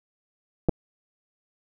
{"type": "clicks", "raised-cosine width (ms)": 2, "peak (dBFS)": -8, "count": 2, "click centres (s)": [0.687, 0.693], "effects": []}